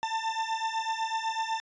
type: beating tone pair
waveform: 40% pulse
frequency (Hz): 890 / 898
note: A5 / A5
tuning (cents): +20 / +35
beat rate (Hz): 8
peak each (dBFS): -31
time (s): 0.03-1.6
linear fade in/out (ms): 0
effects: resampled to 16000 Hz